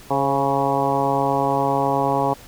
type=harmonic tone with a mistuned harmonic; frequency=138.59 Hz; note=C#3; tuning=in tune; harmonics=1 / 2 / 3 / 4 / 5 / 6 / 7 / 8; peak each=-28 / -26 / -26 / -25 / -25 / -23 / -25 / -29 dBFS; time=0.1-2.34 s; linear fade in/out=10 ms; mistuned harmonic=4; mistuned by=-34 cents; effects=pink hiss -44 dBFS RMS until 2.47 s